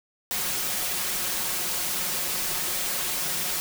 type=noise with comb filter; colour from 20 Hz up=white; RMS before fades=-28 dBFS; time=0.31-3.6 s; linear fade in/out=0 ms; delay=5.5 ms; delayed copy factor=+0.6; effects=none